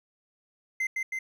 triangle tone with echo, 2073 Hz, C7, 17 cents flat, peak -24 dBFS, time 0.8-0.87 s, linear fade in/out 5 ms, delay 160 ms, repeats 2, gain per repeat -2 dB, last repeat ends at 1.19 s, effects none

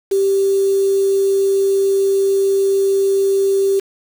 sine tone with quantisation, 391.4 Hz, G4, 3 cents flat, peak -12 dBFS, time 0.11-3.8 s, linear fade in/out 10 ms, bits 5, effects none

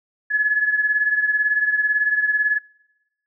sine beating tone pair, 1700 / 1718 Hz, G#6 / A6, +40 / -42 cents, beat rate 18 Hz, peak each -17 / -23 dBFS, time 0.3-2.59 s, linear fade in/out 20 ms, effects noise-tail reverb RT60 0.9 s tail -23 dB re dry

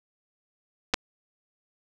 clicks, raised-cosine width 0.2 ms, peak -5 dBFS, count 2, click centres 0.938 / 0.942 s, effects none

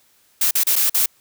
blue noise with dropouts, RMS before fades -17 dBFS, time 0.41-1.06 s, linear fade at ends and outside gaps 5 ms, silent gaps 0.51-0.552 / 0.636-0.668 / 0.757-0.762 / 0.897-0.944 s, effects white hiss -58 dBFS RMS until 1.2 s

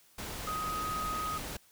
sine tone in noise, 1254 Hz, D#6, 13 cents sharp, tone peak -33 dBFS, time 0.47-1.38 s, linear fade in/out 5 ms, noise pink, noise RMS -40 dBFS, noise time 0.18-1.57 s, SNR +4 dB, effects white hiss -63 dBFS RMS until 1.71 s

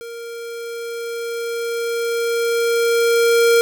square tone with level ramp, 466.2 Hz, A#4, in tune, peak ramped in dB -31 to -11 dBFS, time 0.01-3.61 s, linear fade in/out 0 ms, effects none

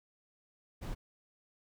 brown noise, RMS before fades -39 dBFS, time 0.81-0.95 s, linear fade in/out 20 ms, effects none

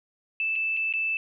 sine tone with dropouts, 2637 Hz, E7, in tune, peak -24 dBFS, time 0.4-1.17 s, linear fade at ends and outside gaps 1 ms, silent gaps 0.556-0.56 / 0.767-0.771 / 0.926-0.937 s, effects none

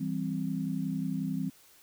sine chord, C major, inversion first, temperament equal, 164.81 / 196 / 261.6 Hz, E3 / G3 / C4, 0 / 0 / 0 cents, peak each -34 dBFS, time 0-1.5 s, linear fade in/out 10 ms, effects white hiss -59 dBFS RMS until 1.82 s

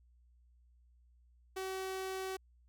sawtooth tone, 379.6 Hz, F#4, 44 cents sharp, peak -34 dBFS, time 1.56-2.37 s, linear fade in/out 10 ms, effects added 60 Hz sine -63 dBFS peak until 2.68 s

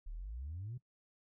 sine exponential sweep, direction up, 34 to 130.8 Hz, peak -40 dBFS, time 0.06-0.78 s, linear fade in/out 10 ms, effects noise-tail reverb RT60 0.1 s tail -19 dB re dry + tanh soft clip ceiling -37 dBFS

